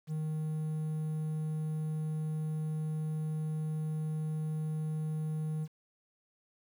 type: tone with quantisation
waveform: triangle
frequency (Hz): 155.56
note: D#3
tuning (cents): 0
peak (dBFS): -30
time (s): 0.07-5.68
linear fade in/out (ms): 50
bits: 10
effects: none